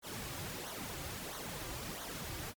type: noise with flanger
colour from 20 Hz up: pink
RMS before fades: -43 dBFS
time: 0.02-2.54 s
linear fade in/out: 50 ms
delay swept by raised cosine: 0.39 to 4.69 ms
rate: 1.5 Hz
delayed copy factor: -0.7
effects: MP3 96 kbps